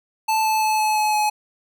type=tone with pitch steps; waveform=square; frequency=877 / 870.9 / 864.9 / 859 / 853 / 847.1 Hz; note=A5 / A5 / A5 / A5 / G#5 / G#5; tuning=-6 / -18 / -30 / -42 / +46 / +34 cents; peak=-18 dBFS; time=0.28-1.3 s; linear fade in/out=10 ms; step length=170 ms; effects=none